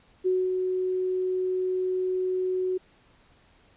sine tone with ADSR envelope, 370 Hz, F#4, in tune, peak -20 dBFS, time 0.24-2.78 s, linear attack 26 ms, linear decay 230 ms, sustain -4 dB, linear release 11 ms, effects pink hiss -60 dBFS RMS until 3.76 s + resampled to 8000 Hz

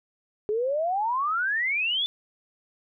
sine exponential sweep, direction up, 410.5 to 3544 Hz, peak -23 dBFS, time 0.49-2.06 s, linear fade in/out 0 ms, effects none

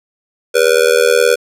square tone with amplitude modulation, 484.8 Hz, B4, 32 cents flat, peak -5 dBFS, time 0.54-1.36 s, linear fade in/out 20 ms, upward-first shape sine, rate 79 Hz, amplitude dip 100%, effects resampled to 32000 Hz + 7-bit

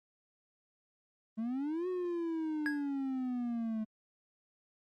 triangle exponential two-way sweep, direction up then down, 215.4 to 370 to 215.4 Hz, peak -31 dBFS, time 1.37-3.85 s, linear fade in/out 20 ms, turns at 1.88 s
triangle tone with exponential decay, 1653 Hz, G#6, 9 cents flat, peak -28 dBFS, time 2.66-2.89 s, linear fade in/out 0 ms, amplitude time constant 48 ms
effects Opus 32 kbps

